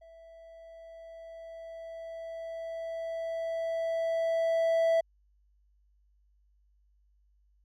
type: tone with level ramp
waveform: triangle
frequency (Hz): 659.3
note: E5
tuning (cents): 0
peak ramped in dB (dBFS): -49 to -20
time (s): 0.01-5.01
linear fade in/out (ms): 10
effects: added 50 Hz sine -64 dBFS peak until 7.64 s